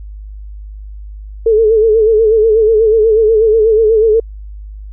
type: tone with vibrato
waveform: sine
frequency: 440 Hz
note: A4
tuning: in tune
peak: -6 dBFS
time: 1.46-4.2 s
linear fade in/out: 5 ms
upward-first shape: sine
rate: 8.2 Hz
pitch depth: 70 cents each way
effects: added 51 Hz sine -26 dBFS peak until 4.92 s